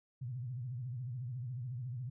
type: tone with vibrato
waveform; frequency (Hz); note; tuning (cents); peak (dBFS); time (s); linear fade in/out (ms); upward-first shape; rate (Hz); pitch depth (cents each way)
sine; 123.9; B2; +6; -38; 0.21-2.1; 10; sine; 14; 140
effects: none